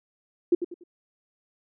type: tone with echo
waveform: sine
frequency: 349.2 Hz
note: F4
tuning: in tune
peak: -15 dBFS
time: 0.52-0.55 s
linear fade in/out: 5 ms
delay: 96 ms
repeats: 3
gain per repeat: -10 dB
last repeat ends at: 0.838 s
effects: none